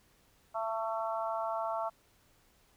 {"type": "harmonic tone", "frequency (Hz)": 223.3, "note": "A3", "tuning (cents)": 26, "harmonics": [3, 4, 5, 6], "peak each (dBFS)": [-35, -37, -39, -41], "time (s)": [0.54, 1.9], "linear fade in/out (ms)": 20, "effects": ["pink hiss -67 dBFS RMS until 2.76 s"]}